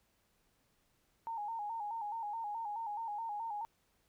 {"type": "tone with vibrato", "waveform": "sine", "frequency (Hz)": 870, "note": "A5", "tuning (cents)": -20, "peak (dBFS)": -37, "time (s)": [1.27, 3.65], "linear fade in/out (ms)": 0, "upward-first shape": "square", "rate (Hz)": 4.7, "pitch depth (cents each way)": 83, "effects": ["pink hiss -75 dBFS RMS until 4.08 s"]}